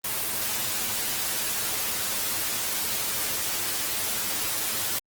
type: noise with comb filter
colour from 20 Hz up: white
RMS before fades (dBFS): -28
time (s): 0.04-4.99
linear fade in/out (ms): 5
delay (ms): 9.3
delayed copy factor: +0.65
effects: Opus 24 kbps